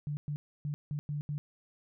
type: tone bursts at uneven times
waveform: sine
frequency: 147 Hz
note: D3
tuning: 2 cents sharp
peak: -32 dBFS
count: 6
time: 0.07-0.17 / 0.28-0.36 / 0.65-0.74 / 0.91-0.99 / 1.09-1.21 / 1.29-1.38 s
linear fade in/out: 0 ms
effects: none